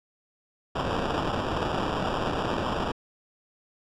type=noise with sample-and-hold; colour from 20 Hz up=violet; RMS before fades=-28 dBFS; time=0.75-2.92 s; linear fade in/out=10 ms; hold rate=2100 Hz; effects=low-pass 4000 Hz 12 dB/octave